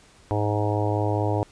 harmonic tone, 104.6 Hz, G#2, 13 cents sharp, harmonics 1 / 3 / 4 / 5 / 6 / 7 / 8 / 9, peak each -24 / -29 / -30 / -31 / -32 / -32 / -33 / -34 dBFS, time 0.31-1.43 s, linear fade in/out 0 ms, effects pink hiss -54 dBFS RMS until 1.51 s + resampled to 22050 Hz

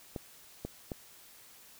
clicks, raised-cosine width 2 ms, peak -23 dBFS, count 3, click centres 0.162 / 0.65 / 0.918 s, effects white hiss -56 dBFS RMS until 1.79 s

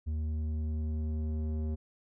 square tone with low-pass filter sweep, 77.5 Hz, D#2, 6 cents flat, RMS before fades -33 dBFS, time 0.06-1.76 s, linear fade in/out 20 ms, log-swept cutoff 160 to 360 Hz, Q 0.92, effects none

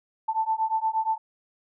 sine beating tone pair, 880 / 888.5 Hz, A5 / A5, 0 / +17 cents, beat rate 8.5 Hz, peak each -26 dBFS, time 0.28-1.18 s, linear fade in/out 10 ms, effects none

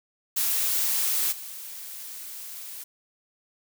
blue noise with level steps, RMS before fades -25 / -39 dBFS, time 0.36-2.84 s, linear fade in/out 10 ms, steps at 1.31 s, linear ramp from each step 20 ms, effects none

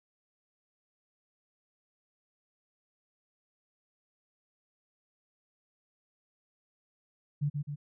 sine tone with echo, 145.4 Hz, D3, 17 cents flat, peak -26 dBFS, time 7.41-7.5 s, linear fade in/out 20 ms, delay 130 ms, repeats 2, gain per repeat -4 dB, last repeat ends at 7.76 s, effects none

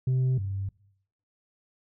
sine tone pair in turn, 129.1 / 97.43 Hz, C3 / G2, -23 / -10 cents, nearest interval perfect fourth, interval 487 cents, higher first, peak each -19 / -28 dBFS, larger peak first, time 0.07-0.38 / 0.38-0.69 s, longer neither, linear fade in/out 5 ms, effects noise-tail reverb RT60 0.7 s tail -22 dB re dry + tanh soft clip ceiling -21 dBFS

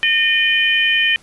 harmonic tone, 610 Hz, D#5, 34 cents flat, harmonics 3 / 4 / 5, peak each -17 / -17 / -17 dBFS, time 0.03-1.16 s, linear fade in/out 0 ms, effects pink hiss -48 dBFS RMS until 1.22 s + resampled to 24000 Hz

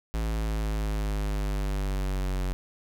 square linear sweep, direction down, 55 to 46.25 Hz, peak -27 dBFS, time 0.14-2.53 s, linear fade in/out 0 ms, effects none

